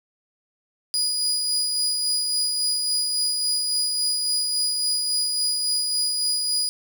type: tone with tremolo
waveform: 30% pulse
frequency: 4913 Hz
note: D#8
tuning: 23 cents flat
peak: -17 dBFS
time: 0.94-6.69 s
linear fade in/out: 0 ms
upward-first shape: sine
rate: 3.6 Hz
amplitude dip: 30%
effects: none